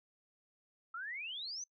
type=exponential sweep; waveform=sine; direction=up; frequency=1300 to 6270 Hz; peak=-40 dBFS; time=0.94-1.64 s; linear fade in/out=5 ms; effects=noise-tail reverb RT60 0.1 s tail -24 dB re dry